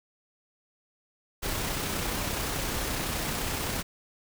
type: noise with amplitude modulation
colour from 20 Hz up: pink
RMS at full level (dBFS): -30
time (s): 1.42-3.83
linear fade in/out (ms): 20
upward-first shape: sine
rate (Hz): 31.7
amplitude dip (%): 25
effects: none